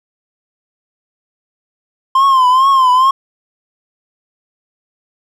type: tone with vibrato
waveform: triangle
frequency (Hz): 1046.5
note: C6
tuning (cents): 0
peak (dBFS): -5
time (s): 2.15-3.11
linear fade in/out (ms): 5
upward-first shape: triangle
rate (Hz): 2.3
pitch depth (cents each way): 100
effects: none